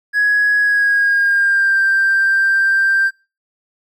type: tone with pitch glide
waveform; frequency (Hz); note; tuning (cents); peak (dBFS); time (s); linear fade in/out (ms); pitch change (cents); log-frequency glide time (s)
triangle; 1671 to 1577.2; G#6 to G6; +10 to +10; -8; 0.13-3.11; 50; -100; 0.59-1.79
effects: noise-tail reverb RT60 0.3 s tail -24 dB re dry + tanh soft clip ceiling -8 dBFS